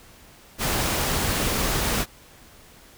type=noise; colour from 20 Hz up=pink; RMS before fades=-24 dBFS; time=0.58-2.06 s; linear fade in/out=50 ms; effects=pink hiss -50 dBFS RMS until 2.97 s